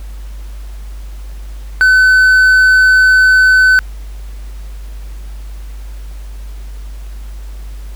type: tone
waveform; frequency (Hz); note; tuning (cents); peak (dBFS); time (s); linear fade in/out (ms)
triangle; 1514; F#6; +39; -3; 1.81-3.79; 0
effects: added 50 Hz sine -24 dBFS peak until 7.95 s + pink hiss -43 dBFS RMS until 7.95 s